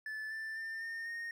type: tone with pitch steps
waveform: triangle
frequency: 1743 / 1769.4 / 1796.1 / 1823.3 / 1850.9 Hz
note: A6 / A6 / A6 / A#6 / A#6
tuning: -17 / +9 / +35 / -39 / -13 cents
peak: -37 dBFS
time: 0.06-1.31 s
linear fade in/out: 2 ms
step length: 250 ms
effects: none